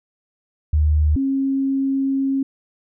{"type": "tone pair in turn", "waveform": "sine", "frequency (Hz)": [76, 270.8], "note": ["D#2", "C#4"], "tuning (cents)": [-40, -40], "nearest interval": "octave + minor seventh", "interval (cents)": 2200, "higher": "second", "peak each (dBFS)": [-13, -17], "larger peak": "first", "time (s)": [[0.73, 1.16], [1.16, 2.43]], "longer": "second", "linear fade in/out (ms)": 5, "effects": []}